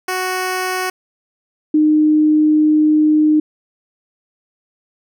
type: tone pair in turn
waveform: 10% pulse / sine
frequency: 370 / 306 Hz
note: F#4 / D#4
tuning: 0 / -29 cents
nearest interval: minor third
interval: 329 cents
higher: first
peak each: -10 / -9 dBFS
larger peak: second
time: 0.08-0.9 / 1.74-3.4 s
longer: second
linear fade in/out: 5 ms
effects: none